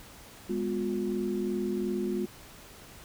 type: tone cluster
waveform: sine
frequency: 204.7 / 247.5 / 356.9 Hz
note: G#3 / B3 / F4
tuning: -25 / +4 / +38 cents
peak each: -32 / -35 / -31 dBFS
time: 0.49-2.26 s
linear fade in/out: 10 ms
effects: pink hiss -50 dBFS RMS until 3.04 s